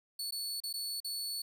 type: tone with dropouts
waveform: sawtooth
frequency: 4435 Hz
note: C#8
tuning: in tune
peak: -33 dBFS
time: 0.19-1.42 s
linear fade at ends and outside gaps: 5 ms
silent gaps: 0.309-0.322 / 0.603-0.636 / 0.729-0.738 / 1.003-1.045 s
effects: none